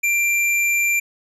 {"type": "tone", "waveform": "square", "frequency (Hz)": 2366, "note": "D7", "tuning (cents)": 12, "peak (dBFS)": -17, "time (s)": [0.03, 1], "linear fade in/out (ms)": 10, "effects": ["resampled to 32000 Hz"]}